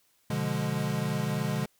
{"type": "chord", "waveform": "square", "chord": "B diminished seventh", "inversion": "none", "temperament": "equal", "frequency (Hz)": [123.47, 146.83, 174.61, 207.7], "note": ["B2", "D3", "F3", "Ab3"], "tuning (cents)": [0, 0, 0, 0], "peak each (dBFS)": [-35, -32, -36, -34], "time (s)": [0.3, 1.66], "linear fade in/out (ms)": 5, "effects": ["white hiss -68 dBFS RMS until 1.79 s"]}